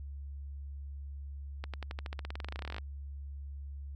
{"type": "accelerating click train", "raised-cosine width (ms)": 0.3, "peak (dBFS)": -24, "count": 25, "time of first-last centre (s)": [1.64, 2.783], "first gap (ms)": 97, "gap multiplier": 0.93, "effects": ["added 70 Hz sine -40 dBFS peak until 3.95 s"]}